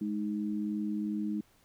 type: tone pair together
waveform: sine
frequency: 209.5 / 312.3 Hz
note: G#3 / D#4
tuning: +15 / +7 cents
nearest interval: perfect fifth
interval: 692 cents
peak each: -32 / -35 dBFS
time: 0.01-1.41 s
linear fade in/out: 5 ms
effects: pink hiss -66 dBFS RMS until 1.64 s